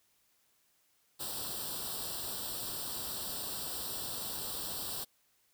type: noise with comb filter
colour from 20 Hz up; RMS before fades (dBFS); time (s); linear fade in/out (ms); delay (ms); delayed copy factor
white; -39; 1.19-5.05; 20; 0.23; +0.85
effects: white hiss -72 dBFS RMS until 5.53 s